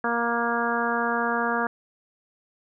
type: harmonic tone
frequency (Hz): 235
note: A#3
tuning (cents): +14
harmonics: 1 / 2 / 3 / 4 / 5 / 6 / 7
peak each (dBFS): -30 / -30 / -30 / -30 / -30 / -30 / -30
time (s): 0.04-1.67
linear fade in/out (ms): 2
effects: none